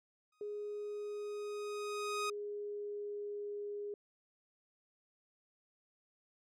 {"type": "tone with exponential growth", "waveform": "sawtooth", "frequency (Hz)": 1250, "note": "D#6", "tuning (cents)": 8, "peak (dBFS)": -31, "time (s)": [0.32, 2.3], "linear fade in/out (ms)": 5, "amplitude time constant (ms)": 430}
{"type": "tone with pitch glide", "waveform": "sine", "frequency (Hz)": [415.3, 411], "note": ["G#4", "G#4"], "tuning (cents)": [0, -18], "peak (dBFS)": -39, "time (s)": [0.41, 3.94], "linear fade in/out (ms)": 2, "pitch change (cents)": -18, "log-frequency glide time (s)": [0.84, 3.66]}
{"effects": ["low-pass 10000 Hz 12 dB/octave"]}